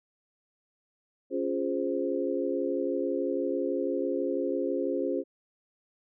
sine chord, Db major seventh, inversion none, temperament equal, 277.2 / 349.2 / 415.3 / 523.3 Hz, Db4 / F4 / Ab4 / C5, 0 / 0 / 0 / 0 cents, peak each -32 / -32 / -33 / -32 dBFS, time 1.3-5.24 s, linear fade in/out 50 ms, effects none

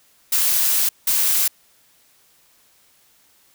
blue noise bursts at uneven times, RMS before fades -18 dBFS, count 2, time 0.32-0.89 / 1.07-1.48 s, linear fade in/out 5 ms, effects white hiss -57 dBFS RMS until 3.54 s

